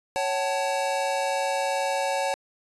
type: chord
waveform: square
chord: F# minor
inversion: second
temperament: equal with one note detuned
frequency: 554.4 / 757.7 / 880 Hz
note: C#5 / F#5 / A5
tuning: 0 / +41 / 0 cents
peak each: -28 / -30 / -30 dBFS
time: 0.16-2.34 s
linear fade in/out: 0 ms
effects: resampled to 24000 Hz